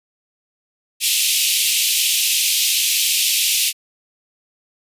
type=high-pass noise; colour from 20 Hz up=pink; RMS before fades=-17 dBFS; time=1-3.73 s; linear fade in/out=50 ms; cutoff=2500 Hz; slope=48 dB/octave; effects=resampled to 32000 Hz